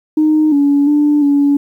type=tone with pitch steps; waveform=sine; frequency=308.4 / 284.4 / 294.7 / 284.5 Hz; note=D#4 / C#4 / D4 / C#4; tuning=-15 / +45 / +6 / +45 cents; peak=-7 dBFS; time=0.17-1.57 s; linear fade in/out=5 ms; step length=350 ms; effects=tanh soft clip ceiling -4 dBFS + 8-bit